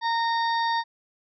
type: harmonic tone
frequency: 923 Hz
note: A#5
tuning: 17 cents flat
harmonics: 1 / 2 / 4 / 5 / 6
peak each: -23 / -30 / -34 / -37 / -44 dBFS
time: 0.01-0.84 s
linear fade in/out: 50 ms
effects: none